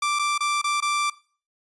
sawtooth tone with dropouts, 1174.7 Hz, D6, in tune, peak -18 dBFS, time 0.02-1.1 s, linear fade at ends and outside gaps 5 ms, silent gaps 0.19-0.193 / 0.379-0.405 / 0.616-0.641 / 0.804-0.823 s, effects noise-tail reverb RT60 0.4 s tail -19 dB re dry + resampled to 24000 Hz

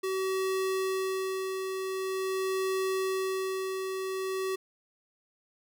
square tone with tremolo, 380 Hz, F#4, 46 cents sharp, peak -28 dBFS, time 0.03-4.56 s, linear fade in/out 10 ms, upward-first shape sine, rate 0.45 Hz, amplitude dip 40%, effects none

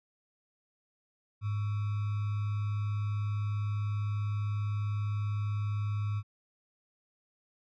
sine tone with sample-and-hold, 103.83 Hz, G#2, in tune, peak -29 dBFS, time 1.41-6.23 s, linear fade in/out 50 ms, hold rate 1225 Hz, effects low-pass 3000 Hz 12 dB/octave

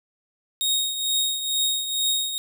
sawtooth tone with tremolo, 3739 Hz, A#7, 4 cents sharp, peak -16 dBFS, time 0.61-2.38 s, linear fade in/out 0 ms, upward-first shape triangle, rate 2.2 Hz, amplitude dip 65%, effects none

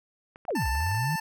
clicks, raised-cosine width 0.5 ms, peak -31 dBFS, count 11, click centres 0.359 / 0.452 / 0.506 / 0.565 / 0.62 / 0.657 / 0.752 / 0.805 / 0.866 / 0.915 / 0.949 s
sine exponential two-way sweep, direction down then up, 807 to 59.6 to 167.5 Hz, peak -26 dBFS, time 0.48-1.16 s, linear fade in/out 5 ms, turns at 0.68 s
25% pulse tone with vibrato, 886 Hz, A5, 12 cents sharp, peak -25 dBFS, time 0.55-1.2 s, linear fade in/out 5 ms, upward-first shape triangle, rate 18 Hz, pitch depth 16 cents each way
effects none

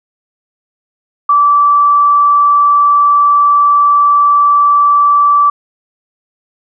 sine tone, 1160 Hz, D6, 22 cents flat, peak -5 dBFS, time 1.29-5.5 s, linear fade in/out 5 ms, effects none

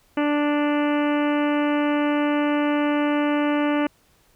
harmonic tone, 293.7 Hz, D4, in tune, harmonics 1 / 2 / 3 / 4 / 5 / 6 / 7 / 8 / 9 / 10, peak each -20 / -26 / -30 / -32 / -34 / -36 / -37 / -38 / -39 / -40 dBFS, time 0.17-3.87 s, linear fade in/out 5 ms, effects pink hiss -60 dBFS RMS until 4.35 s

